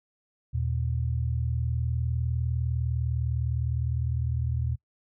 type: tone pair together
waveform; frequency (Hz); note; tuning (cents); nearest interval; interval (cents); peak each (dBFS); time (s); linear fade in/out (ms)
sine; 79.89 / 119.7; D#2 / A#2; +46 / +46; perfect fifth; 700; -28; 0.53-4.76; 20
effects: noise-tail reverb RT60 0.1 s tail -22 dB re dry